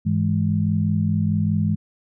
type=tone cluster; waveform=sine; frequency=101.2 / 162.5 / 207.4 Hz; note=G#2 / E3 / G#3; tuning=-44 / -24 / -2 cents; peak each=-22 dBFS; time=0.05-1.76 s; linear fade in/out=20 ms; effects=none